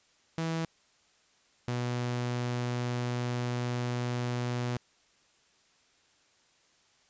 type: tone pair in turn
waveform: sawtooth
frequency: 163.3 / 122.34 Hz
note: E3 / B2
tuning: -16 / -16 cents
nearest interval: perfect fourth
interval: 500 cents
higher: first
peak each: -26 dBFS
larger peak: neither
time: 0.38-0.65 / 1.68-4.77 s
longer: second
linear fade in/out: 0 ms
effects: white hiss -66 dBFS RMS until 7.09 s + resampled to 16000 Hz